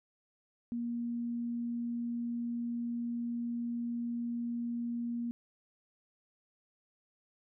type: tone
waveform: sine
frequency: 236.7 Hz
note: A#3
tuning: 27 cents sharp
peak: -33 dBFS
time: 0.72-5.31 s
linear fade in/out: 0 ms
effects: none